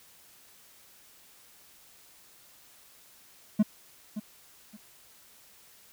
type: tone with echo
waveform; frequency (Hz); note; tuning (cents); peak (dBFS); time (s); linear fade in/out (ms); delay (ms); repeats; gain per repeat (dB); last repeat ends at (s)
triangle; 212.1; G#3; +37; -16; 3.59-3.63; 10; 570; 2; -13; 4.77
effects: white hiss -57 dBFS RMS until 5.92 s